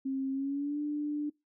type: tone with pitch glide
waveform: sine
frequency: 268 to 295.7 Hz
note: C4 to D4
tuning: +42 to +12 cents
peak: -30 dBFS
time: 0.05-1.3 s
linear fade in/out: 10 ms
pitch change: +170 cents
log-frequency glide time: 0.32-0.8 s
effects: noise-tail reverb RT60 0.2 s tail -23 dB re dry

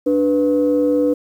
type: tone pair together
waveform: sine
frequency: 293.5 / 493.9 Hz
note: D4 / B4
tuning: -1 / 0 cents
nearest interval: major sixth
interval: 901 cents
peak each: -15 dBFS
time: 0.06-1.14 s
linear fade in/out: 10 ms
effects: tanh soft clip ceiling -7 dBFS + 8-bit

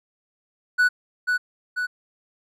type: tone with echo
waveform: triangle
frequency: 1480 Hz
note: F#6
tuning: in tune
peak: -13 dBFS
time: 0.78-0.89 s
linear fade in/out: 20 ms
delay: 490 ms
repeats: 2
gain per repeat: -4 dB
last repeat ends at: 1.87 s
effects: none

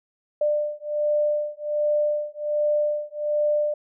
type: beating tone pair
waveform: sine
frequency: 595 / 596.3 Hz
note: D5 / D5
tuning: +22 / +26 cents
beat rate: 1.3 Hz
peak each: -24 dBFS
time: 0.41-3.74 s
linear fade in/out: 5 ms
effects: none

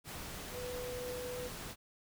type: tone in noise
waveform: sine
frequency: 495.8 Hz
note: B4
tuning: 7 cents sharp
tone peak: -40 dBFS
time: 0.52-1.51 s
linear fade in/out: 50 ms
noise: pink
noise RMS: -45 dBFS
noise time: 0.04-1.76 s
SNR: +2 dB
effects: none

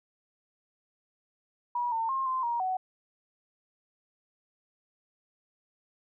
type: tone with pitch steps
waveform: sine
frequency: 966 / 904 / 1066 / 1039 / 944 / 747 Hz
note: B5 / A5 / C6 / C6 / A#5 / F#5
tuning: -39 / +47 / +32 / -12 / +22 / +16 cents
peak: -27 dBFS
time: 1.75-2.77 s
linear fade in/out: 5 ms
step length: 170 ms
effects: none

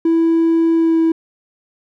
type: tone with pitch glide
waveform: triangle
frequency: 329.6 to 326.2 Hz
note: E4 to E4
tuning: 0 to -18 cents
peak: -8 dBFS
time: 0.05-1.12 s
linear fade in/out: 5 ms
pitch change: -18 cents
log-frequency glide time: 0.74-0.99 s
effects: tanh soft clip ceiling -6 dBFS

